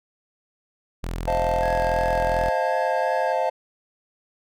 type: tone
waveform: sawtooth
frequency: 42.29 Hz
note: E1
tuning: 45 cents sharp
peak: -23 dBFS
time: 1.03-2.5 s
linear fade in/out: 10 ms
type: chord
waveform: triangle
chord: F dominant seventh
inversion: second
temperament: equal with one note detuned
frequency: 523.3 / 627.7 / 698.5 / 880 Hz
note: C5 / Eb5 / F5 / A5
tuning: 0 / +15 / 0 / 0 cents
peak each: -24 dBFS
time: 1.27-3.5 s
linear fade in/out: 10 ms
type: tone with vibrato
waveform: triangle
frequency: 1647 Hz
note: G#6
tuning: 15 cents flat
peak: -31 dBFS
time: 1.62-3.33 s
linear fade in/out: 10 ms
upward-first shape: sine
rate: 2.8 Hz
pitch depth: 21 cents each way
effects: none